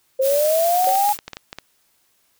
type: linear sweep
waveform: sine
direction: up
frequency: 520 to 836 Hz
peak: -15 dBFS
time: 0.19-1.13 s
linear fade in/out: 10 ms
type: noise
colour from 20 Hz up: blue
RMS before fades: -26 dBFS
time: 0.21-1.18 s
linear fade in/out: 50 ms
type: clicks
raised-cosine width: 0.2 ms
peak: -14 dBFS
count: 10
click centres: 0.844 / 0.891 / 0.955 / 1.091 / 1.189 / 1.28 / 1.333 / 1.369 / 1.529 / 1.586 s
type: tone with exponential decay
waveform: sine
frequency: 550 Hz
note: C#5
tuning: 14 cents flat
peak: -18 dBFS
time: 0.87-1.07 s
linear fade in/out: 2 ms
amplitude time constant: 43 ms
effects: white hiss -63 dBFS RMS until 2.39 s